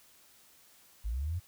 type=linear sweep; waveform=sine; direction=up; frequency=49 to 92.5 Hz; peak=-31 dBFS; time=1.04-1.4 s; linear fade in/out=20 ms; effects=white hiss -61 dBFS RMS until 1.47 s